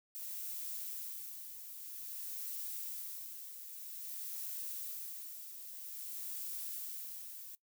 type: noise with tremolo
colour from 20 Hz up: violet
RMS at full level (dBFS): -42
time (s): 0.15-7.55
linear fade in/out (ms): 0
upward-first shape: sine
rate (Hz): 0.51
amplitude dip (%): 55
effects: noise-tail reverb RT60 0.1 s tail -19 dB re dry